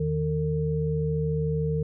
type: tone cluster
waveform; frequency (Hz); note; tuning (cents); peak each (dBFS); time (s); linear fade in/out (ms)
sine; 82.4 / 155.9 / 453.6; E2 / D#3 / A#4; 0 / +4 / -47; -33 / -25 / -29; 0-1.83; 5
effects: none